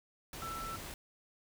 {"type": "tone in noise", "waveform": "sine", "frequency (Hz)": 1330, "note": "E6", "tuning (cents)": 15, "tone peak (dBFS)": -40, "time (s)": [0.42, 0.76], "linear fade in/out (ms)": 2, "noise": "pink", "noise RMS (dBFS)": -45, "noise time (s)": [0.33, 0.94], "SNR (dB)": 2, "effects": []}